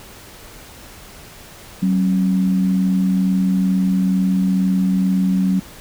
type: tone pair together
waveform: sine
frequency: 188.3 / 270.5 Hz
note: F#3 / C#4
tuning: +31 / -42 cents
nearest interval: tritone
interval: 627 cents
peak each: -14 / -24 dBFS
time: 1.82-5.6 s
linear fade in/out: 10 ms
effects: pink hiss -40 dBFS RMS until 5.8 s